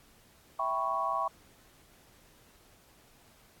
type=chord; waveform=sine; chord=C# half-diminished seventh; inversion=first; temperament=equal; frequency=659.3 / 784 / 987.8 / 1108.7 Hz; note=E5 / G5 / B5 / C#6; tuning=0 / 0 / 0 / 0 cents; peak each=-36 / -36 / -35 / -31 dBFS; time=0.59-1.28 s; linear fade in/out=5 ms; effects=pink hiss -61 dBFS RMS until 3.6 s + AAC 64 kbps